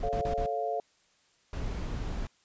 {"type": "noise bursts", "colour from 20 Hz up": "brown", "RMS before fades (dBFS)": -34, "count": 4, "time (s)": [0, 0.463], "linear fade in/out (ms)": 2, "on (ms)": 88, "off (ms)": 37}
{"type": "chord", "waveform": "sine", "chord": "A augmented", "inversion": "none", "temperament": "equal", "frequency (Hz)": [440, 554.4, 698.5], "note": ["A4", "C#5", "E#5"], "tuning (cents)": [0, 0, 0], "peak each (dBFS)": [-34, -36, -31], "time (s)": [0.03, 0.8], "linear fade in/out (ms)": 2}
{"type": "noise", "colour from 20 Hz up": "brown", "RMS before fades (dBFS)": -34, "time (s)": [1.53, 2.27], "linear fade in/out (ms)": 2}
{"effects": ["white hiss -67 dBFS RMS until 2.44 s", "resampled to 16000 Hz"]}